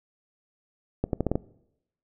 accelerating click train, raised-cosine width 2 ms, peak -11 dBFS, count 6, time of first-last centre 1.04-1.355 s, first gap 92 ms, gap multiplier 0.81, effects noise-tail reverb RT60 0.8 s tail -21 dB re dry

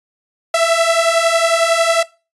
sawtooth beating tone pair, 659 / 670 Hz, E5 / E5, -1 / +28 cents, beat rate 11 Hz, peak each -11 dBFS, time 0.54-2.03 s, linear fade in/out 5 ms, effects noise-tail reverb RT60 0.3 s tail -21 dB re dry + resampled to 24000 Hz

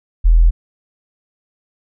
sine tone, 41.2 Hz, E1, in tune, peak -6 dBFS, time 0.24-0.51 s, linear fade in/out 20 ms, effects none

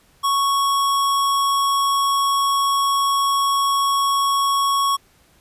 square tone, 1108.7 Hz, C#6, in tune, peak -17 dBFS, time 0.23-4.97 s, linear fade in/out 20 ms, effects pink hiss -56 dBFS RMS until 5.4 s + resampled to 32000 Hz

